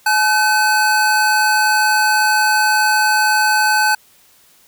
square tone pair together, 852 / 1521.2 Hz, G#5 / F#6, +44 / +48 cents, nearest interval minor seventh, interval 1004 cents, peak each -16 / -15 dBFS, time 0.06-3.95 s, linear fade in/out 5 ms, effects white hiss -51 dBFS RMS until 4.67 s

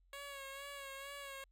10% pulse tone with vibrato, 554.4 Hz, C#5, in tune, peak -38 dBFS, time 0.13-1.44 s, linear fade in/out 2 ms, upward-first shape sine, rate 2.2 Hz, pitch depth 40 cents each way, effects added 44 Hz sine -67 dBFS peak until 1.51 s

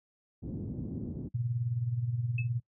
white low-pass noise, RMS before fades -37 dBFS, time 0.42-1.29 s, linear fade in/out 20 ms, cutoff 280 Hz, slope 24 dB/octave
sine tone with tremolo, 119.7 Hz, A#2, 46 cents sharp, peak -26 dBFS, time 1.34-2.6 s, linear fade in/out 10 ms, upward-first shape sine, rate 19 Hz, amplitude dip 65%
sine tone with exponential decay, 2602 Hz, E7, 23 cents flat, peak -32 dBFS, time 2.38-2.49 s, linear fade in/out 5 ms, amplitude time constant 23 ms
effects noise-tail reverb RT60 0.1 s tail -23 dB re dry + high-pass 60 Hz 12 dB/octave

